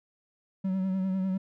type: tone with vibrato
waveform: triangle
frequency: 189.2 Hz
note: F#3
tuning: 39 cents sharp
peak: -24 dBFS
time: 0.64-1.38 s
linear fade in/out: 10 ms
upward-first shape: sine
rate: 10 Hz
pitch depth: 33 cents each way
effects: none